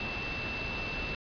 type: tone in noise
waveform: sine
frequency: 2666 Hz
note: E7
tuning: 19 cents sharp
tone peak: -36 dBFS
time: 0-1.15 s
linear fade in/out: 2 ms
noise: pink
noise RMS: -37 dBFS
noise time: 0-1.15 s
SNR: -2 dB
effects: resampled to 11025 Hz